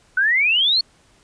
sine exponential sweep, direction up, 1480 to 4435 Hz, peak -14 dBFS, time 0.17-0.81 s, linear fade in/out 5 ms, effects pink hiss -56 dBFS RMS until 1.23 s + resampled to 22050 Hz

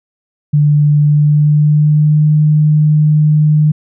sine tone with pitch glide, 147.8 to 151.96 Hz, D3 to D#3, +11 to -41 cents, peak -6 dBFS, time 0.53-3.72 s, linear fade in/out 10 ms, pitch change +48 cents, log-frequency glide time 1-2.28 s, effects none

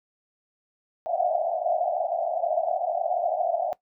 pink band-pass noise, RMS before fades -26 dBFS, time 1.06-3.73 s, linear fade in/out 0 ms, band 630 to 740 Hz, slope 96 dB/octave, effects noise-tail reverb RT60 0.1 s tail -18 dB re dry

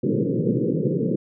pink band-pass noise, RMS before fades -22 dBFS, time 0.03-1.16 s, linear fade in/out 10 ms, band 120 to 510 Hz, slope 96 dB/octave, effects none

